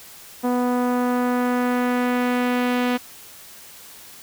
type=tone with low-pass filter sweep; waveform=sawtooth; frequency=246.9 Hz; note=B3; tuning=in tune; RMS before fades=-21 dBFS; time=0.43-2.98 s; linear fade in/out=20 ms; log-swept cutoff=980 to 3100 Hz; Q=1.2; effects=white hiss -43 dBFS RMS until 4.22 s